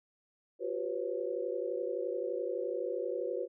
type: tone cluster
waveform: sine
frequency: 356.1 / 388 / 494.6 / 546 Hz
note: F4 / G4 / B4 / C#5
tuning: +34 / -18 / +3 / -26 cents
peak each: -39 / -39 / -36 / -39 dBFS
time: 0.59-3.48 s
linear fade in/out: 50 ms
effects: none